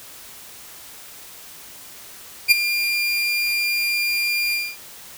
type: tone with ADSR envelope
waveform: 30% pulse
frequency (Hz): 2399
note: D7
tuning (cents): +36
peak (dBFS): -5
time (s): 2.48-4.77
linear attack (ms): 34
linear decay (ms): 16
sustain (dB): -12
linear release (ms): 240
effects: white hiss -41 dBFS RMS until 5.17 s